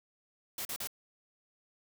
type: noise bursts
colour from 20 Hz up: white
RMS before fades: -38 dBFS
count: 3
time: 0.58-0.873 s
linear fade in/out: 2 ms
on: 71 ms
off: 40 ms
effects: none